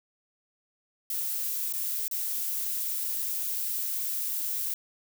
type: noise with dropouts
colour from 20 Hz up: violet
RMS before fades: -31 dBFS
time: 1.1-4.74 s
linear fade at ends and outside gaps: 2 ms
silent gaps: 1.727-1.735 / 2.081-2.112 s
effects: none